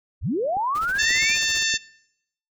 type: linear sweep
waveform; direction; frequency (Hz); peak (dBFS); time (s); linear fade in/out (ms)
sine; up; 36.29 to 2493; -21; 0.21-1.38; 50
type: clicks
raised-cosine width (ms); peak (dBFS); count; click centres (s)
2; -25; 3; 0.569 / 1.107 / 1.74
type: noise with tremolo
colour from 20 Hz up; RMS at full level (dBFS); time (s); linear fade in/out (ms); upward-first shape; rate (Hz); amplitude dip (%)
pink; -38; 0.75-1.63; 0; sine; 15; 80
type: harmonic tone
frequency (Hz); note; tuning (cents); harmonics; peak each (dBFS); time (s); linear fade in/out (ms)
893; A5; +25; 2 / 3 / 4 / 5 / 6 / 7 / 8; -25 / -27 / -28 / -29 / -30 / -30 / -31; 0.98-1.78; 20
effects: noise-tail reverb RT60 0.8 s tail -23 dB re dry